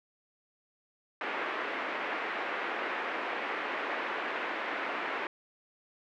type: band-pass noise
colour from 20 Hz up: white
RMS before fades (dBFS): -35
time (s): 1.21-5.27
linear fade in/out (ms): 2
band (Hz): 290 to 2200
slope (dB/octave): 24
effects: none